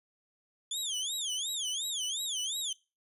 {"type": "tone with vibrato", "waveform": "25% pulse", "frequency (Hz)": 3377, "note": "G#7", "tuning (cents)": 28, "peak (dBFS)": -28, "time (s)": [0.71, 2.73], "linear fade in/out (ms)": 5, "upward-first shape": "sine", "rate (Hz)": 2.8, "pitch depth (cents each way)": 230, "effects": ["noise-tail reverb RT60 0.3 s tail -23 dB re dry", "resampled to 32000 Hz"]}